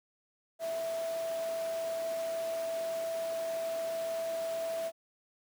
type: tone in noise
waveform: sine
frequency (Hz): 659.3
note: E5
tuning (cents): 0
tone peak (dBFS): -32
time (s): 0.59-4.92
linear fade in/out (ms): 50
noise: pink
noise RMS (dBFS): -45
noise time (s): 0.59-4.92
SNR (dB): +10
effects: high-pass 300 Hz 12 dB/octave